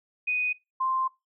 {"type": "tone pair in turn", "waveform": "sine", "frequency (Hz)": [2489, 1046.5], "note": ["D#7", "C6"], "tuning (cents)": [0, 0], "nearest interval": "octave + minor third", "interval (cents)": 1500, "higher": "first", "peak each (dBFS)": -24, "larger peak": "neither", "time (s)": [[0.27, 0.53], [0.8, 1.08]], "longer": "second", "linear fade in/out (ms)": 10, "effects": ["noise-tail reverb RT60 0.2 s tail -19 dB re dry"]}